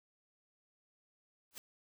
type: noise with exponential growth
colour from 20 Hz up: white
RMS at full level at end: -43 dBFS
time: 1.51-1.58 s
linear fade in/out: 0 ms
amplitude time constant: 15 ms
effects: none